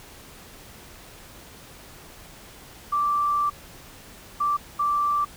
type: tone bursts at uneven times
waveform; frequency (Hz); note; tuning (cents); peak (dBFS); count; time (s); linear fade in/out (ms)
sine; 1170; D6; -7; -20; 3; 2.92-3.5 / 4.4-4.57 / 4.79-5.25; 10
effects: pink hiss -46 dBFS RMS until 5.36 s